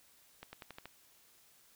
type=accelerating click train; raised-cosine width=0.3 ms; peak=-30 dBFS; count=6; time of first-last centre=0.43-0.856 s; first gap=100 ms; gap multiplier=0.92; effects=white hiss -65 dBFS RMS until 1.75 s